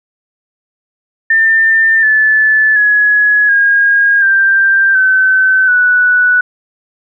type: tone with pitch steps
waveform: sine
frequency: 1796 / 1738.8 / 1683.5 / 1629.9 / 1578 / 1527.8 / 1479.2 Hz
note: A6 / A6 / G#6 / G#6 / G6 / G6 / F#6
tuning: +35 / -21 / +23 / -33 / +11 / -45 / -1 cents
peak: -6 dBFS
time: 1.3-6.41 s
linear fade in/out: 5 ms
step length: 730 ms
effects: none